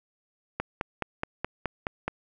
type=click train; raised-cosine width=0.5 ms; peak=-13 dBFS; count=8; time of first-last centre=0.6-2.08 s; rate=4.73 Hz; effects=none